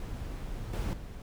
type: noise with level steps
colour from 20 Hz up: brown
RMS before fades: -38 / -31 / -42 dBFS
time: 0-1.22 s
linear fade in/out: 2 ms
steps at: 0.73 / 0.93 s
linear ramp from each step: 5 ms
effects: none